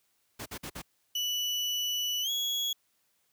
pink noise bursts, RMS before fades -39 dBFS, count 4, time 0.39-0.82 s, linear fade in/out 10 ms, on 70 ms, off 50 ms
35% pulse tone with pitch glide, 2960 to 3342 Hz, F#7 to G#7, 0 to +10 cents, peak -27 dBFS, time 1.15-2.73 s, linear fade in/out 5 ms, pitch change +210 cents, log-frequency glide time 2.22-2.3 s
effects white hiss -73 dBFS RMS until 3.32 s + high-pass 60 Hz 12 dB/octave

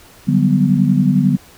sine chord, G major seventh, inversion second, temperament equal, 146.83 / 185 / 196 / 246.9 Hz, D3 / F#3 / G3 / B3, 0 / 0 / 0 / 0 cents, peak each -16 dBFS, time 0.27-1.37 s, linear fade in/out 20 ms, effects pink hiss -44 dBFS RMS until 1.57 s

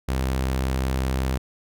sawtooth tone, 65.4 Hz, C2, in tune, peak -18 dBFS, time 0.08-1.38 s, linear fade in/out 10 ms, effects none

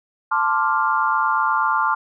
sine chord, D minor seventh, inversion second, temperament equal with one note detuned, 882.5 / 1046.5 / 1174.7 / 1396.9 Hz, A5 / C6 / D6 / F6, +5 / 0 / 0 / 0 cents, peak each -22 dBFS, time 0.31-1.95 s, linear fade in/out 10 ms, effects none

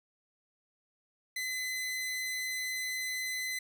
sawtooth tone, 2026 Hz, B6, 44 cents sharp, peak -30 dBFS, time 1.36-3.59 s, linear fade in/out 5 ms, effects none

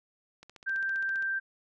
click train, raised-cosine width 0.2 ms, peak -32 dBFS, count 13, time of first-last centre 0.43-1.225 s, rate 15.1 Hz
sine tone, 1571 Hz, G6, 3 cents sharp, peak -28 dBFS, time 0.66-1.4 s, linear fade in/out 20 ms
effects none

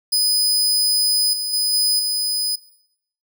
sawtooth tone with level steps, 5000 Hz, D#8, 8 cents sharp, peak -12 / -19 / -14 / -12 / -16 dBFS, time 0.12-2.56 s, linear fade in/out 10 ms, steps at 1.33 / 1.53 / 1.73 / 1.99 s, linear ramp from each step 5 ms, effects noise-tail reverb RT60 0.7 s tail -17 dB re dry

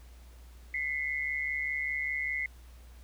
sine tone pair together, 2015 / 2160 Hz, B6 / C#7, +34 / -45 cents, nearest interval minor second, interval 121 cents, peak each -32 / -34 dBFS, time 0.74-2.46 s, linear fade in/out 2 ms, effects added 60 Hz sine -49 dBFS peak until 3.03 s + pink hiss -61 dBFS RMS until 3.03 s

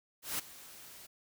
white noise with ADSR envelope, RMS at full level -34 dBFS, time 0.22-1.07 s, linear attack 170 ms, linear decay 9 ms, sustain -18 dB, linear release 13 ms, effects none

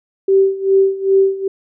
sine tone with tremolo, 387.8 Hz, G4, 19 cents flat, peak -7 dBFS, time 0.28-1.48 s, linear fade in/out 5 ms, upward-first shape sine, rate 2.5 Hz, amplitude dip 85%, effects none

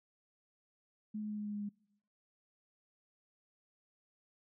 sine tone with pitch steps, 213 / 211.7 / 210.3 / 209 / 207.7 / 206.3 / 205 Hz, G#3 / G#3 / G#3 / G#3 / G#3 / G#3 / G#3, +44 / +33 / +22 / +11 / 0 / -11 / -22 cents, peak -37 dBFS, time 1.14-1.693 s, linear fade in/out 10 ms, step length 79 ms, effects noise-tail reverb RT60 0.9 s tail -25 dB re dry

